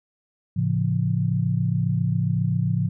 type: chord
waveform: sine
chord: A augmented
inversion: none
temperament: just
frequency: 110 / 137.5 / 171.88 Hz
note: A2 / C#3 / E#3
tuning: 0 / -14 / -27 cents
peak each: -24 dBFS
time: 0.56-2.89 s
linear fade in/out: 10 ms
effects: none